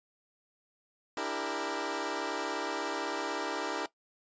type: chord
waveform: 15% pulse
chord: E half-diminished seventh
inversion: third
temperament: equal with one note detuned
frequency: 293.7 / 329.6 / 397.5 / 466.2 Hz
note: D4 / E4 / G4 / Bb4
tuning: 0 / 0 / +24 / 0 cents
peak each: -32 dBFS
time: 1.17-3.86 s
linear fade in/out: 2 ms
effects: noise-tail reverb RT60 0.1 s tail -17 dB re dry + resampled to 16000 Hz